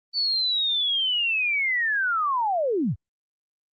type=linear sweep; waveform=sine; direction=down; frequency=4536 to 70.8 Hz; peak=-21 dBFS; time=0.13-2.96 s; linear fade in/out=50 ms; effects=Opus 24 kbps